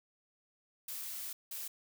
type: noise bursts at uneven times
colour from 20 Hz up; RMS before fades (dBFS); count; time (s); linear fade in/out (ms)
blue; -42; 2; 0.88-1.33 / 1.51-1.68; 5
effects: none